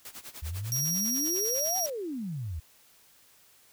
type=noise with tremolo; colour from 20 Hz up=white; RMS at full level=-42 dBFS; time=0.05-1.9 s; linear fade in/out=2 ms; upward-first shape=sine; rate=10 Hz; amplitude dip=90%
type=exponential two-way sweep; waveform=sine; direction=up then down; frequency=72.3 to 771 to 72.3 Hz; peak=-32 dBFS; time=0.42-2.6 s; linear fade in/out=10 ms; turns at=1.78 s
type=tone; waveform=sawtooth; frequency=5660 Hz; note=F8; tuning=22 cents sharp; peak=-25 dBFS; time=0.72-1.86 s; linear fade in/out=0 ms
effects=white hiss -60 dBFS RMS until 3.72 s